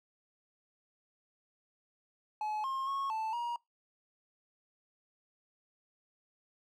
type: tone with pitch steps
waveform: triangle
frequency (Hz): 853 / 1068 / 1096 / 880 / 950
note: G#5 / C6 / C#6 / A5 / A#5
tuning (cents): +46 / +35 / -20 / 0 / +33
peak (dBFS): -31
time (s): 2.41-3.56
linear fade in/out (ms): 2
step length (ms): 230
effects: noise-tail reverb RT60 0.2 s tail -25 dB re dry